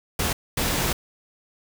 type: noise bursts at uneven times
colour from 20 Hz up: pink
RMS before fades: -24 dBFS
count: 2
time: 0.19-0.33 / 0.57-0.93 s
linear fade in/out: 5 ms
effects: none